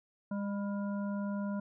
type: harmonic tone with a mistuned harmonic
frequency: 202.1 Hz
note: G#3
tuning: 47 cents flat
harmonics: 1 / 3 / 5 / 7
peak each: -33 / -43 / -47 / -50 dBFS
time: 0.31-1.6 s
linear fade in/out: 5 ms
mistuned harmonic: 5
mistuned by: -35 cents
effects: none